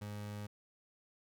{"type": "tone", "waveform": "30% pulse", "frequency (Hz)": 103.83, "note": "G#2", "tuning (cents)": 0, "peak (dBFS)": -39, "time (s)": [0.01, 0.47], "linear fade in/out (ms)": 10, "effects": []}